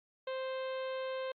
harmonic tone, 523.3 Hz, C5, in tune, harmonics 1 / 2 / 3 / 4 / 5 / 6 / 7 / 8, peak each -36 / -45 / -49 / -53 / -53 / -53 / -57 / -59 dBFS, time 0.27-1.32 s, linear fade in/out 5 ms, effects AAC 64 kbps

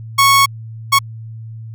sawtooth tone bursts at uneven times, 1105 Hz, C#6, 6 cents flat, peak -4 dBFS, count 2, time 0.18-0.46 / 0.92-0.99 s, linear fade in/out 10 ms, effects added 112 Hz sine -28 dBFS peak until 1.74 s

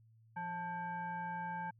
sine tone with frequency modulation, 880 Hz, A5, in tune, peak -38 dBFS, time 0.36-1.71 s, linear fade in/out 10 ms, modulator 708 Hz, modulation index 0.85, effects added 112 Hz sine -62 dBFS peak until 1.79 s

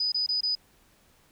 sine tone bursts, 4978 Hz, D#8, in tune, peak -24 dBFS, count 4, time 0-0.552 s, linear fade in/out 5 ms, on 120 ms, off 24 ms, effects pink hiss -62 dBFS RMS until 1.31 s

